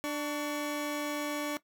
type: tone pair together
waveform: 25% pulse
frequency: 295.5 / 1134 Hz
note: D4 / C#6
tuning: +11 / +39 cents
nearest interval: octave + major seventh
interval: 2328 cents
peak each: -29 / -35 dBFS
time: 0.04-1.57 s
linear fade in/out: 0 ms
effects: noise-tail reverb RT60 0.1 s tail -17 dB re dry